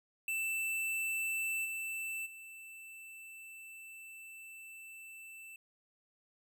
square tone with level steps, 2658 Hz, E7, 14 cents sharp, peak -34 / -38 / -49 dBFS, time 0.28-5.56 s, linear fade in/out 2 ms, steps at 1.64 / 2.25 s, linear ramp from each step 20 ms, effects none

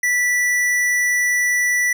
sine tone with hard clipping, 1965 Hz, B6, 9 cents flat, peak -17 dBFS, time 0.03-1.93 s, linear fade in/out 5 ms, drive 13 dB, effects none

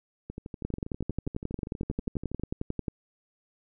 two click trains, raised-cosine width 3 ms, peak -24 / -17 dBFS, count 27 / 26, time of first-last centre 0.3-2.397 / 0.65-2.882 s, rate 12.4 / 11.2 Hz, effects none

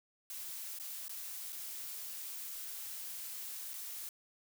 blue noise with dropouts, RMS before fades -44 dBFS, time 0.3-4.09 s, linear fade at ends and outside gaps 1 ms, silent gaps 0.787-0.798 / 1.082-1.094 / 1.524-1.528 / 3.735-3.739 s, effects none

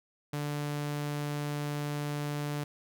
sawtooth tone, 146.6 Hz, D3, 3 cents flat, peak -28 dBFS, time 0.33-2.64 s, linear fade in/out 5 ms, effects none

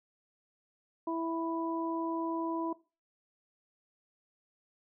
harmonic tone, 329.6 Hz, E4, in tune, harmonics 1 / 2 / 3, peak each -33 / -39 / -37 dBFS, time 1.07-2.73 s, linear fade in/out 5 ms, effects noise-tail reverb RT60 0.3 s tail -19 dB re dry

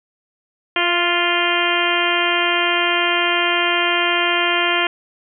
harmonic tone with a mistuned harmonic, 349.2 Hz, F4, in tune, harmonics 1 / 2 / 3 / 4 / 5 / 6 / 7 / 8 / 9, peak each -24 / -24 / -24 / -24 / -24 / -24 / -24 / -24 / -24 dBFS, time 0.76-4.87 s, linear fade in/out 2 ms, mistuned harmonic 2, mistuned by -21 cents, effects none

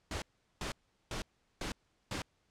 pink noise bursts, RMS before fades -38 dBFS, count 5, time 0.11-2.22 s, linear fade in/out 2 ms, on 110 ms, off 390 ms, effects pink hiss -75 dBFS RMS until 2.5 s + low-pass 7000 Hz 12 dB/octave

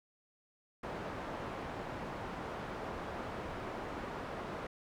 white low-pass noise, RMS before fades -42 dBFS, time 0.83-4.67 s, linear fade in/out 5 ms, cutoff 980 Hz, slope 12 dB/octave, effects none

